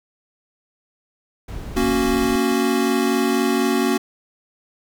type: noise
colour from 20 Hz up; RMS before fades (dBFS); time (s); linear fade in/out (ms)
brown; -30; 1.48-2.36; 5
type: chord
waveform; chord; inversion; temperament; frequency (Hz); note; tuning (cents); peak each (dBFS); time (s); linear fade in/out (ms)
square; F# major; first; equal; 233.1 / 277.2 / 370; A#3 / C#4 / F#4; 0 / 0 / 0; -22; 1.76-3.98; 10
type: clicks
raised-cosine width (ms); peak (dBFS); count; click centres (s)
2; -27 / -34; 2; 2.517 / 2.53
effects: none